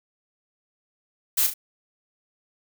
blue noise with echo, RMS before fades -21 dBFS, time 1.37-1.47 s, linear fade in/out 10 ms, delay 35 ms, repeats 2, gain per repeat -7 dB, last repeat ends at 1.54 s, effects none

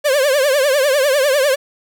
45% pulse tone with vibrato, 554.4 Hz, C#5, in tune, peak -12 dBFS, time 0.04-1.56 s, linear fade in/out 20 ms, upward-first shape triangle, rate 10 Hz, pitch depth 170 cents each way, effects none

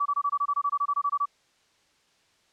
sine tone bursts, 1148 Hz, D6, 40 cents flat, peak -22 dBFS, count 16, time 0-1.257 s, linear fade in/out 10 ms, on 57 ms, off 23 ms, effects white hiss -65 dBFS RMS until 2.52 s + low-pass 6000 Hz 12 dB/octave

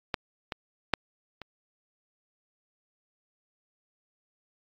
clicks, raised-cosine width 0.3 ms, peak -11 / -17 / -6 / -24 dBFS, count 4, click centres 0.142 / 0.522 / 0.937 / 1.417 s, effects AAC 48 kbps

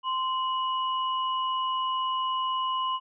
sine tone pair together, 1039.5 / 2929 Hz, C6 / F#7, -12 / -18 cents, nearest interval octave + tritone, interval 1794 cents, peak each -26 / -34 dBFS, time 0.03-3 s, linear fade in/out 50 ms, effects none

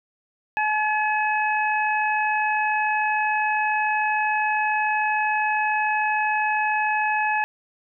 harmonic tone, 853 Hz, G#5, 46 cents sharp, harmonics 1 / 2 / 3, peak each -22 / -25 / -27 dBFS, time 0.57-7.44 s, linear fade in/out 0 ms, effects none

